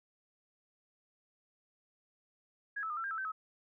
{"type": "tone with pitch steps", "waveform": "sine", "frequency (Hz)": [1657, 1308, 1217, 1342, 1599, 1316, 1546, 1284], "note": ["G#6", "E6", "D#6", "E6", "G6", "E6", "G6", "E6"], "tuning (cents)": [-4, -14, -39, 31, 34, -3, -24, -46], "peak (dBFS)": -35, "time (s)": [2.76, 3.32], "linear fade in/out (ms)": 10, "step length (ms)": 70, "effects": []}